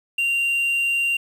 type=tone; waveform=triangle; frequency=2771 Hz; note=F7; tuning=14 cents flat; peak=-17 dBFS; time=0.18-1.17 s; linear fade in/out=5 ms; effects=8-bit